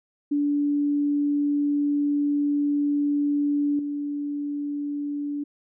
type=tone with level steps; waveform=sine; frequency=289.5 Hz; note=D4; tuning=25 cents flat; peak=-20 / -26 dBFS; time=0.31-5.44 s; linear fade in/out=10 ms; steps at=3.79 s; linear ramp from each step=2 ms; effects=none